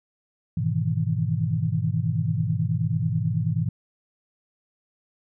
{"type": "chord", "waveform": "sine", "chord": "E major seventh", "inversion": "first", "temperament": "equal", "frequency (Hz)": [103.83, 123.47, 155.56, 164.81], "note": ["G#2", "B2", "D#3", "E3"], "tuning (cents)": [0, 0, 0, 0], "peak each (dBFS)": -27, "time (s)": [0.57, 3.69], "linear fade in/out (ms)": 5, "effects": []}